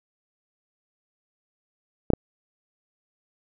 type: clicks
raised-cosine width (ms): 2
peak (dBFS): -5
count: 2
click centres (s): 2.103 / 2.135
effects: none